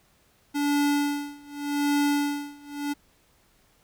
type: tone with tremolo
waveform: square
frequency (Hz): 288.5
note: D4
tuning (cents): -31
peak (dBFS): -21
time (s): 0.54-2.94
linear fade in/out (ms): 20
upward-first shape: sine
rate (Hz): 0.85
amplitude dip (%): 95
effects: pink hiss -63 dBFS RMS until 3.83 s